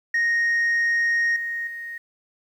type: tone with level steps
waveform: sine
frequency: 1864 Hz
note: A#6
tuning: 1 cent flat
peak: -16 / -25 / -31 dBFS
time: 0.14-1.98 s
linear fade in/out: 5 ms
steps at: 1.36 / 1.67 s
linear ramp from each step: 2 ms
effects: tanh soft clip ceiling -17 dBFS + 9-bit